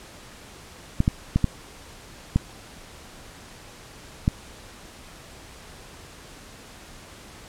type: clicks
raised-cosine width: 5 ms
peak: -6 dBFS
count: 6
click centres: 1.004 / 1.079 / 1.36 / 1.443 / 2.36 / 4.279 s
effects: pink hiss -45 dBFS RMS until 7.48 s + low-pass 10000 Hz 12 dB/octave